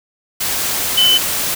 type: tone in noise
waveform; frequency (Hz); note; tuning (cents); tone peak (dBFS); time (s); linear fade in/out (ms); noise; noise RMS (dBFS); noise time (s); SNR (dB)
sine; 3029; F#7; +40; -9; 0.97-1.18; 10; white; -19; 0.4-1.55; +7
effects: none